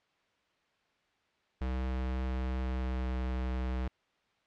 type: tone with pitch glide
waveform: square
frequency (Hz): 64.1 to 63.47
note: C2 to B1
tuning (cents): -35 to +48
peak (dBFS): -32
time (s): 1.61-3.88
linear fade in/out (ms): 5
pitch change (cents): -17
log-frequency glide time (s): 2.54-3.1
effects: white hiss -72 dBFS RMS until 4.46 s + low-pass 3000 Hz 12 dB/octave